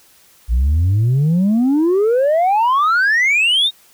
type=exponential sweep; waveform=sine; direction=up; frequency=55.2 to 3797 Hz; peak=-9 dBFS; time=0.48-3.71 s; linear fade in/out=50 ms; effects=tanh soft clip ceiling -10 dBFS + white hiss -50 dBFS RMS until 3.93 s